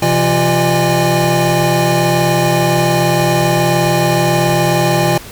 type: tone cluster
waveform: square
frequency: 130.1 / 168.8 / 348.4 / 603 / 817 Hz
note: C3 / E3 / F4 / D5 / G#5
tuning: -9 / +41 / -4 / +46 / -29 cents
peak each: -18 dBFS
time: 0.02-5.18 s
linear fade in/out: 5 ms
effects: pink hiss -33 dBFS RMS until 5.31 s